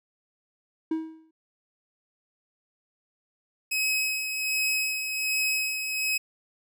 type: tone with exponential decay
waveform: triangle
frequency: 320 Hz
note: D#4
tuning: 49 cents sharp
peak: -20 dBFS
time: 0.91-1.31 s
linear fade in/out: 5 ms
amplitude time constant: 86 ms
type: tone with tremolo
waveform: sawtooth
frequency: 2551 Hz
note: D#7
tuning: 43 cents sharp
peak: -20 dBFS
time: 3.71-6.18 s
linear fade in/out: 10 ms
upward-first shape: sine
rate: 1.3 Hz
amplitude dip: 50%
effects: none